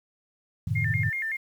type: chord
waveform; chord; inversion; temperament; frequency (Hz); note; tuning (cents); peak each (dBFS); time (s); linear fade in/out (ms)
sine; F# diminished seventh; none; equal; 92.5 / 110 / 130.81 / 155.56; F#2 / A2 / C3 / Eb3; 0 / 0 / 0 / 0; -32 / -27 / -31 / -31; 0.67-1.1; 5
type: tone with vibrato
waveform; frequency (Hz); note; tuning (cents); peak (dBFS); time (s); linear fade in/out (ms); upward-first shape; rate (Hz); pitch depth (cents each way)
sine; 1950; B6; -23; -27; 0.75-1.37; 10; square; 5.3; 150
effects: 9-bit